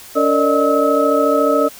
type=tone cluster; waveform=sine; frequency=284.4 / 456.3 / 583 / 617 / 1289 Hz; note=C#4 / A#4 / D5 / D#5 / E6; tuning=+45 / -37 / -13 / -15 / -39 cents; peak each=-18 dBFS; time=0.15-1.69 s; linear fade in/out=20 ms; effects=white hiss -38 dBFS RMS until 1.79 s